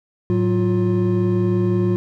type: tone cluster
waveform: triangle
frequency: 109.2 / 185.6 / 353.3 Hz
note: A2 / F#3 / F4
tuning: -13 / +6 / +20 cents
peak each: -18 dBFS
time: 0.3-1.96 s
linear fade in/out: 0 ms
effects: none